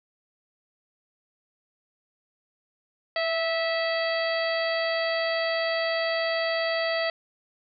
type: harmonic tone with a mistuned harmonic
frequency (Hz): 653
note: E5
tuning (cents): -17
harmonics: 1 / 2 / 3 / 4 / 5 / 6 / 7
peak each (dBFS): -26 / -35 / -30 / -37 / -37 / -41 / -35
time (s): 3.16-7.1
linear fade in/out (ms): 2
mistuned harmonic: 1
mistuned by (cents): +19
effects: none